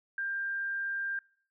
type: tone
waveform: sine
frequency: 1592 Hz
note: G6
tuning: 26 cents sharp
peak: -31 dBFS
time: 0.18-1.19 s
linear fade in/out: 2 ms
effects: noise-tail reverb RT60 0.5 s tail -24 dB re dry